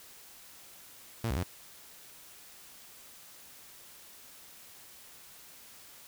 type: tone with pitch steps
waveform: sawtooth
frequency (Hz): 114.9 / 65.1 / 89.2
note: A#2 / C2 / F2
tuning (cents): -25 / -8 / +37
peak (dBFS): -26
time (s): 1.24-1.432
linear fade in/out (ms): 0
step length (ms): 64
effects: white hiss -53 dBFS RMS until 6.07 s